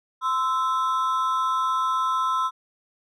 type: ring-modulated tone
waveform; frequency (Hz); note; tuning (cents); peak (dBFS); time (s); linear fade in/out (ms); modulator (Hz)
triangle; 1174.7; D6; 0; -16; 0.21-2.51; 50; 142
effects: none